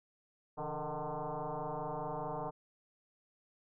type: tone with frequency modulation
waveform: sine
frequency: 138.59 Hz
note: C#3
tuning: in tune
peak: -36 dBFS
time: 0.57-2.51 s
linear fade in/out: 20 ms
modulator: 151 Hz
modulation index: 6.3
effects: none